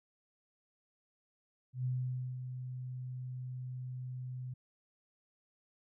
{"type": "tone with ADSR envelope", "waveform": "sine", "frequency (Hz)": 126.9, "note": "B2", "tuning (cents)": 47, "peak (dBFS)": -31, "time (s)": [1.73, 4.54], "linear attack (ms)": 120, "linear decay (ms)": 520, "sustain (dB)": -8, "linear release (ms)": 8, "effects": []}